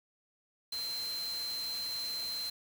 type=tone in noise; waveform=sine; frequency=4111 Hz; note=C8; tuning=31 cents flat; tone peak=-35 dBFS; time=0.72-2.5 s; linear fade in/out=5 ms; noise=white; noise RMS=-45 dBFS; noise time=0.72-2.5 s; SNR=+7 dB; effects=none